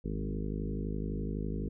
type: harmonic tone with a mistuned harmonic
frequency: 51.91 Hz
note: G#1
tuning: in tune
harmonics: 1 / 2 / 3 / 4 / 5 / 6 / 7 / 8 / 9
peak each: -36 / -43 / -39 / -40 / -42 / -46 / -46 / -45 / -48 dBFS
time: 0.04-1.69 s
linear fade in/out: 10 ms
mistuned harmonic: 3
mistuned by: +24 cents
effects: none